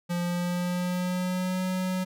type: tone with pitch glide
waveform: square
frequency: 174.61 to 184.99 Hz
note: F3 to F#3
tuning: 0 to 0 cents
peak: -27 dBFS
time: 0.09-2.05 s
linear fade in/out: 20 ms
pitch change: +100 cents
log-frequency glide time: 0.22-1.62 s
effects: none